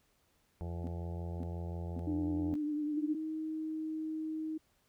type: harmonic tone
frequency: 85.6 Hz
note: F2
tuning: 34 cents flat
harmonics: 1 / 2 / 4 / 5 / 6 / 7 / 8 / 9 / 10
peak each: -38 / -44 / -50 / -52 / -54 / -55 / -56 / -57 / -58 dBFS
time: 0.61-2.54 s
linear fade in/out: 0 ms
type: tone bursts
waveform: sine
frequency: 254.2 Hz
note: C4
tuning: 50 cents flat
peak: -39 dBFS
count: 4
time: 0.84-2.554 s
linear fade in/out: 0 ms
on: 31 ms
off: 530 ms
type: tone with vibrato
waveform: sine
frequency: 298.9 Hz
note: D4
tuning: 31 cents sharp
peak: -32 dBFS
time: 2.07-3.15 s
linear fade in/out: 5 ms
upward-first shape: triangle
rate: 10 Hz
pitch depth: 42 cents each way
type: tone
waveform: sine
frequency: 314.3 Hz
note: D#4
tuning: 18 cents sharp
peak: -35 dBFS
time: 2.97-4.58 s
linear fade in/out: 10 ms
effects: pink hiss -73 dBFS RMS until 4.88 s